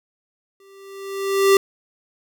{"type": "tone with exponential growth", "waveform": "square", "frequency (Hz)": 392, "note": "G4", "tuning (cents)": 0, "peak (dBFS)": -10, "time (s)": [0.6, 1.57], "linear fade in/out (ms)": 2, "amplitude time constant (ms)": 210, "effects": []}